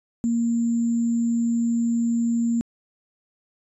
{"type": "tone with sample-and-hold", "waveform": "sine", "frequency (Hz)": 233.1, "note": "A#3", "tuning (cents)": 0, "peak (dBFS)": -19, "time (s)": [0.24, 2.61], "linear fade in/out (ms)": 0, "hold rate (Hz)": 7350, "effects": ["resampled to 22050 Hz"]}